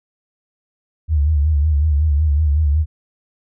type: tone with vibrato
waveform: sine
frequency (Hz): 75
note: D2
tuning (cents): +37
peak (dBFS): -12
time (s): 1.08-2.86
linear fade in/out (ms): 50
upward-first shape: sine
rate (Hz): 5.4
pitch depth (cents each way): 97
effects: none